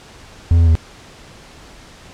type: tone with pitch steps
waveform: triangle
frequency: 84.3 / 83.6 / 80.7 Hz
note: E2 / E2 / E2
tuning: +39 / +25 / -36 cents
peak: -6 dBFS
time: 0.51-0.753 s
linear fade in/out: 0 ms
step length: 81 ms
effects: pink hiss -41 dBFS RMS until 2.13 s + low-pass 7000 Hz 12 dB/octave